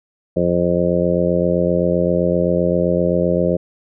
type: harmonic tone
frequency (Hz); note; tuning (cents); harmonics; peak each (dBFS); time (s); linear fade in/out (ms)
87.7; F2; +8; 1 / 2 / 3 / 4 / 5 / 6 / 7; -28 / -19 / -27 / -22 / -23 / -19 / -22; 0.36-3.57; 10
effects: none